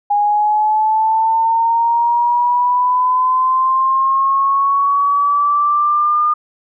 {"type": "linear sweep", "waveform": "sine", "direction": "up", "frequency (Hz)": [819, 1215], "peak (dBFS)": -11, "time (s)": [0.1, 6.34], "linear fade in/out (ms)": 10, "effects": []}